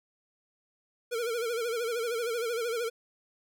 square tone with vibrato, 466.2 Hz, A#4, in tune, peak -30 dBFS, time 1.11-2.9 s, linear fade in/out 20 ms, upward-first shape sine, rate 13 Hz, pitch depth 86 cents each way, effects none

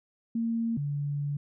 sine tone pair in turn, 229.4 / 144.02 Hz, A#3 / D3, -28 / -33 cents, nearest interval minor sixth, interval 805 cents, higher first, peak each -26 / -28 dBFS, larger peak first, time 0.35-0.77 / 0.77-1.37 s, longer second, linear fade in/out 5 ms, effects none

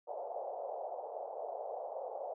white band-pass noise, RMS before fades -42 dBFS, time 0.07-2.34 s, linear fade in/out 10 ms, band 490 to 770 Hz, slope 48 dB/octave, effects none

